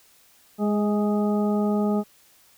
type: harmonic tone with a mistuned harmonic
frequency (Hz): 207.6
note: G#3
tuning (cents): 0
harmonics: 1 / 2 / 3 / 4 / 6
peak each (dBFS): -21 / -27 / -31 / -33 / -37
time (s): 0.58-2.04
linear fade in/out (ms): 50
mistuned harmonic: 3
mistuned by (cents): +24
effects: white hiss -57 dBFS RMS until 2.57 s